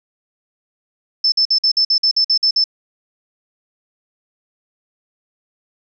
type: tone bursts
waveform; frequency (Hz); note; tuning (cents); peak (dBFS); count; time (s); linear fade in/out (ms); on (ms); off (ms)
sine; 5274; E8; 0; -11; 11; 1.24-2.641; 5; 81; 51
effects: none